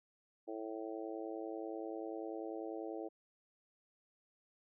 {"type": "harmonic tone", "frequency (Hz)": 110.2, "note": "A2", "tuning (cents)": 3, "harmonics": [3, 4, 5, 6, 7], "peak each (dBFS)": [-44, -46, -48, -50, -51], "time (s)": [0.47, 3.09], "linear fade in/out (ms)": 20, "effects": []}